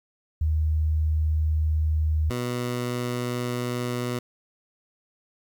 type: tone pair in turn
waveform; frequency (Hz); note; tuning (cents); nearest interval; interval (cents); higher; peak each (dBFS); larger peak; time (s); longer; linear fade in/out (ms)
sine / 15% pulse; 77.78 / 122.52; D#2 / B2; 0 / -13; minor sixth; 787; second; -20; neither; 0.41-2.3 / 2.3-4.19; neither; 5
effects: 10-bit